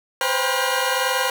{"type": "tone cluster", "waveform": "20% pulse", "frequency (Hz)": [508, 529, 797, 967, 1425], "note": ["B4", "C5", "G5", "B5", "F6"], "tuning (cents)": [49, 19, 28, -37, 34], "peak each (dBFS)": -21, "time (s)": [0.21, 1.3], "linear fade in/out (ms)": 2, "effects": []}